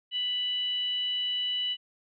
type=tone with frequency modulation; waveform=sine; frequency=2960 Hz; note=F#7; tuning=in tune; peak=-27 dBFS; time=0.11-1.77 s; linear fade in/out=50 ms; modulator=969 Hz; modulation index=0.24; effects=none